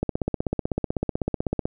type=click train; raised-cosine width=2 ms; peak=-10 dBFS; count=27; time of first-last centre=0.03-1.655 s; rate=16 Hz; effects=none